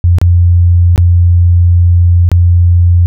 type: tone with dropouts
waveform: sine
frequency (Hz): 87.31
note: F2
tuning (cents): 0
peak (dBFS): -3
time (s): 0.04-3.06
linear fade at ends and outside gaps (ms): 0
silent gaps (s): 0.185-0.215 / 0.96-0.978 / 2.29-2.316
effects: none